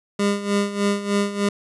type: tone with tremolo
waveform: 25% pulse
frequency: 202.3 Hz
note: G#3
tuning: 45 cents flat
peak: -13 dBFS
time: 0.19-1.49 s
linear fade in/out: 5 ms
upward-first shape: sine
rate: 3.3 Hz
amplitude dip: 75%
effects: resampled to 24000 Hz